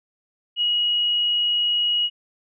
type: tone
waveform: sine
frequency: 2900 Hz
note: F#7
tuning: 35 cents flat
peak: -18 dBFS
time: 0.56-2.1 s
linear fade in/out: 50 ms
effects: none